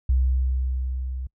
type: tone with level ramp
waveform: sine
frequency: 64.2 Hz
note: C2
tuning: 32 cents flat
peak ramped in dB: -16 to -28 dBFS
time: 0.09-1.27 s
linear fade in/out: 5 ms
effects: noise-tail reverb RT60 0.1 s tail -26 dB re dry